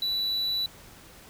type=tone; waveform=triangle; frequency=3951 Hz; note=B7; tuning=in tune; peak=-24 dBFS; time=0.02-0.66 s; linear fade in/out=2 ms; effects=pink hiss -50 dBFS RMS until 1.29 s